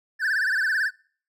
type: tone with vibrato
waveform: triangle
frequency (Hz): 1636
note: G#6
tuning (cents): -26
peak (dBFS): -19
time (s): 0.19-0.91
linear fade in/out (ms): 50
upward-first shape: sine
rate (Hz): 18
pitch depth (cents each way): 160
effects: noise-tail reverb RT60 0.5 s tail -26 dB re dry